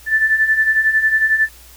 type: beating tone pair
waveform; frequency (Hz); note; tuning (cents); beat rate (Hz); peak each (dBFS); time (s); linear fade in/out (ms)
sine; 1752 / 1763; A6 / A6; -8 / +3; 11; -19 / -13; 0.06-1.49; 50
effects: added 60 Hz sine -44 dBFS peak until 1.76 s + white hiss -44 dBFS RMS until 1.76 s